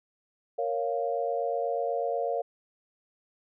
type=chord; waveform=sine; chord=Bb minor; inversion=none; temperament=equal; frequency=466.2 / 554.4 / 698.5 Hz; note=Bb4 / Db5 / F5; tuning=0 / 0 / 0 cents; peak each=-31 dBFS; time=0.58-2.42 s; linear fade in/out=10 ms; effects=none